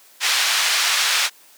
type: band-pass noise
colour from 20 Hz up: white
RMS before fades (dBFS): -19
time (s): 0.2-1.3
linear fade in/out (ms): 50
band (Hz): 1200 to 4800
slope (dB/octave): 12
effects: white hiss -50 dBFS RMS until 1.57 s + high-pass 300 Hz 12 dB/octave